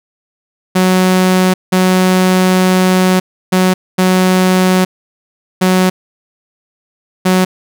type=tone bursts at uneven times; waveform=sawtooth; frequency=185 Hz; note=F#3; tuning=in tune; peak=-4 dBFS; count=6; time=0.75-1.54 / 1.72-3.2 / 3.52-3.74 / 3.98-4.85 / 5.61-5.9 / 7.25-7.45 s; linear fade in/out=10 ms; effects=none